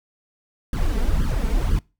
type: noise with flanger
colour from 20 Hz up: brown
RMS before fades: -20 dBFS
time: 0.73-1.79 s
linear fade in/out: 2 ms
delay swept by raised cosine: 0.63 to 4.53 ms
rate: 2 Hz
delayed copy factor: +0.95
effects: noise-tail reverb RT60 0.3 s tail -25 dB re dry